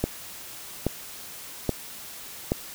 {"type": "click train", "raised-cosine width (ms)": 2, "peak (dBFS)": -9, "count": 4, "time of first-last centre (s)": [0.04, 2.519], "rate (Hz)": 1.21, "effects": ["white hiss -41 dBFS RMS until 2.74 s"]}